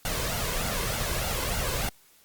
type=noise with flanger; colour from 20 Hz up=pink; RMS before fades=-29 dBFS; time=0.05-1.89 s; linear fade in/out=2 ms; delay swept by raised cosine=1.4 to 1.96 ms; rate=3.3 Hz; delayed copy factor=+0.55; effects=white hiss -59 dBFS RMS until 2.24 s + Opus 48 kbps